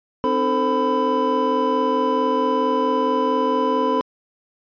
triangle tone cluster, 259.3 / 303.8 / 445.6 / 523 / 1001 Hz, C4 / D#4 / A4 / C5 / B5, -15 / -41 / +22 / -1 / +23 cents, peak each -22 / -26 / -21 / -23 / -19 dBFS, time 0.24-4.01 s, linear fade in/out 0 ms, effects resampled to 11025 Hz

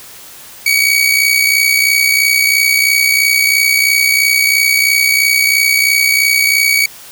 sawtooth tone with amplitude modulation, 2259 Hz, C#7, 32 cents sharp, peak -3 dBFS, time 0.66-6.86 s, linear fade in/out 5 ms, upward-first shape sine, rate 63 Hz, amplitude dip 60%, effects white hiss -35 dBFS RMS until 7.11 s

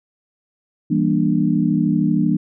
sine chord, E half-diminished seventh, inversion none, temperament just, 164.81 / 197.78 / 237.3 / 296.7 Hz, E3 / G3 / Bb3 / D4, 0 / +16 / +31 / +18 cents, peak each -20 dBFS, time 0.9-2.37 s, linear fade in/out 10 ms, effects none

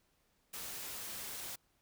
white noise, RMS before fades -44 dBFS, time 0.53-1.56 s, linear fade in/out 10 ms, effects pink hiss -75 dBFS RMS until 1.81 s

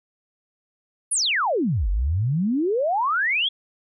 sine exponential two-way sweep, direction down then up, 10950 to 44.28 to 3445 Hz, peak -19 dBFS, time 1.11-3.49 s, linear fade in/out 10 ms, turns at 1.89 s, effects none

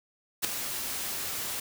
white noise with ADSR envelope, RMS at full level -24 dBFS, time 0.42-1.6 s, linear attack 27 ms, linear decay 3 ms, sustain -10 dB, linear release 4 ms, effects none

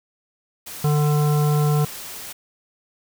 white noise, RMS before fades -35 dBFS, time 0.66-2.33 s, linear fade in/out 10 ms
harmonic tone, 148.7 Hz, D3, 22 cents sharp, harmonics 1 / 3 / 5 / 7 / 9, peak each -16 / -26 / -30 / -33 / -35 dBFS, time 0.84-1.85 s, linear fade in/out 5 ms
effects none

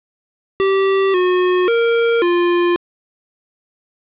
square tone with pitch steps, 388.2 / 363.2 / 464.6 / 349.1 Hz, G4 / F#4 / A#4 / F4, -17 / -32 / -6 / -1 cents, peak -13 dBFS, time 0.6-2.76 s, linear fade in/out 0 ms, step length 540 ms, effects resampled to 8000 Hz + 7-bit

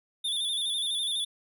square tone with vibrato, 3525 Hz, A7, 2 cents sharp, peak -28 dBFS, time 0.24-1.25 s, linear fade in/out 10 ms, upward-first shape square, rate 12 Hz, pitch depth 46 cents each way, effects none

